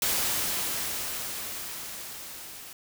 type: noise with level ramp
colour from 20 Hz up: white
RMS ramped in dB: -26 to -44 dBFS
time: 0.02-2.73 s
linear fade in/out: 2 ms
effects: none